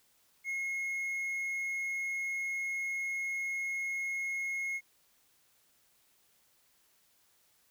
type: tone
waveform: triangle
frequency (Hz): 2162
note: C#7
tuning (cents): -44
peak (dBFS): -31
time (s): 0.44-4.81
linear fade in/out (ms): 50
effects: white hiss -69 dBFS RMS until 7.7 s